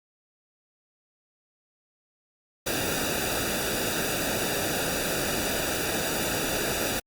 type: noise with comb filter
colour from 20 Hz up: pink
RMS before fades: -28 dBFS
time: 2.66-7 s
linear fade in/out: 10 ms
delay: 0.94 ms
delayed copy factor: -0.75
effects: Opus 48 kbps